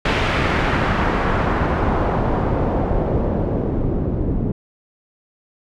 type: noise with low-pass filter sweep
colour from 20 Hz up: pink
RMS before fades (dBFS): -19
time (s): 0.05-4.52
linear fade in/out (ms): 5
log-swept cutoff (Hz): 2700 to 300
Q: 1.1
effects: none